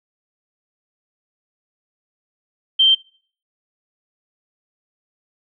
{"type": "tone", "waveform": "sine", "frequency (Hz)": 3136, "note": "G7", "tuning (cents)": 0, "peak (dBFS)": -10, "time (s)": [2.79, 2.95], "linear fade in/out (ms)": 10, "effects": ["noise-tail reverb RT60 0.5 s tail -23 dB re dry"]}